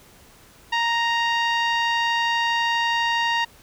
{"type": "tone with low-pass filter", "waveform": "10% pulse", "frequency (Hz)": 932.3, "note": "A#5", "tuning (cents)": 0, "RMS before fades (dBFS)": -22, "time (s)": [0.72, 3.45], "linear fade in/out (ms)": 10, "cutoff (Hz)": 2700, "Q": 0.67, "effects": ["pink hiss -51 dBFS RMS until 3.62 s"]}